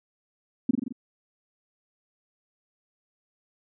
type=tone with echo; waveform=sine; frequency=250 Hz; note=B3; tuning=21 cents sharp; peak=-16 dBFS; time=0.69-0.71 s; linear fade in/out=5 ms; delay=43 ms; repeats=5; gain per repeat=-3 dB; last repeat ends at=0.925 s; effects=none